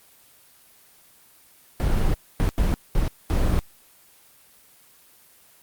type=noise bursts at uneven times; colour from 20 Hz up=brown; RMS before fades=-20 dBFS; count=5; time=1.8-2.14 / 2.4-2.49 / 2.58-2.74 / 2.95-3.08 / 3.3-3.59 s; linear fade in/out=0 ms; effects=white hiss -54 dBFS RMS until 5.62 s + Opus 24 kbps